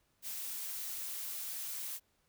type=noise; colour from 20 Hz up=blue; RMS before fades=-41 dBFS; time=0.22-2 s; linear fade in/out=50 ms; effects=pink hiss -75 dBFS RMS until 2.28 s

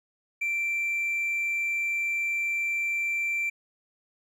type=tone; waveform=triangle; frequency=2349 Hz; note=D7; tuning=in tune; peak=-23 dBFS; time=0.41-3.5 s; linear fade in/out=10 ms; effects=tanh soft clip ceiling -20 dBFS

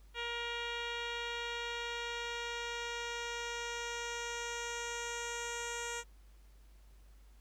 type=tone with low-pass filter sweep; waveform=10% pulse; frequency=472.3 Hz; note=A#4; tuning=23 cents sharp; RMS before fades=-40 dBFS; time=0.14-6.04 s; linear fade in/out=50 ms; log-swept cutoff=3500 to 7400 Hz; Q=2.3; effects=added 50 Hz sine -56 dBFS peak until 7.4 s + pink hiss -70 dBFS RMS until 7.4 s

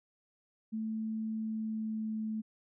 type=tone with pitch glide; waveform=sine; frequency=220 to 218.1 Hz; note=A3 to A3; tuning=0 to -15 cents; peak=-33 dBFS; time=0.72-2.42 s; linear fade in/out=20 ms; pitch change=-15 cents; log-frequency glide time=1.35-2.17 s; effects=none

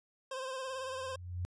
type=tone with vibrato; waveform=25% pulse; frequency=523.3 Hz; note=C5; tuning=in tune; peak=-34 dBFS; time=0.31-1.16 s; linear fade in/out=5 ms; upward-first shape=triangle; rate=18 Hz; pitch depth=50 cents each way
type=tone with exponential growth; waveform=sine; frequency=89 Hz; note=F2; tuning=33 cents sharp; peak=-32 dBFS; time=0.66-1.45 s; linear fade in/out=0 ms; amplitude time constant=170 ms
effects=resampled to 22050 Hz

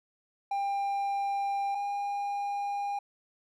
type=tone pair in turn; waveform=triangle; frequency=797 / 808.1 Hz; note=G5 / G#5; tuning=+28 / -48 cents; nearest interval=unison; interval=24 cents; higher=second; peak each=-26 / -28 dBFS; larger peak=first; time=0.51-1.75 / 1.75-2.99 s; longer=neither; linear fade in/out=5 ms; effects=none

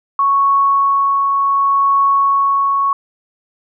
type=tone with tremolo; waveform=sine; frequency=1108 Hz; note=C#6; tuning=1 cent flat; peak=-9 dBFS; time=0.19-2.93 s; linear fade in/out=2 ms; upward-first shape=triangle; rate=0.68 Hz; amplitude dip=30%; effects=none

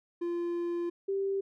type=tone pair in turn; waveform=triangle / sine; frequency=345.1 / 391.7 Hz; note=F4 / G4; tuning=-21 / -1 cents; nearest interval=major second; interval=220 cents; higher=second; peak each=-28 dBFS; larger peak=neither; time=0.21-0.9 / 1.08-1.41 s; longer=first; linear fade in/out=10 ms; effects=none

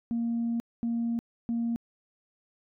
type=tone bursts at uneven times; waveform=sine; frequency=233.1 Hz; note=A#3; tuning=in tune; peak=-25 dBFS; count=3; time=0.11-0.6 / 0.83-1.19 / 1.49-1.76 s; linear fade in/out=0 ms; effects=tanh soft clip ceiling -23 dBFS

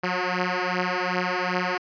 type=beating tone pair; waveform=5% pulse; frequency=180 / 182.6 Hz; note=F#3 / F#3; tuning=-47 / -23 cents; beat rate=2.6 Hz; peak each=-15 dBFS; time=0.03-1.78 s; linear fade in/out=10 ms; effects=resampled to 11025 Hz

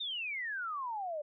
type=exponential sweep; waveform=sine; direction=down; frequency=3729 to 576 Hz; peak=-35 dBFS; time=0-1.22 s; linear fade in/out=10 ms; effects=none

